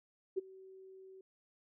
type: tone with ADSR envelope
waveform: sine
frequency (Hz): 380.1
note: F#4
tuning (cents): +47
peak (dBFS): -29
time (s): 0.36-1.21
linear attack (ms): 22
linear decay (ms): 18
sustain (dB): -23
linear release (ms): 3
effects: none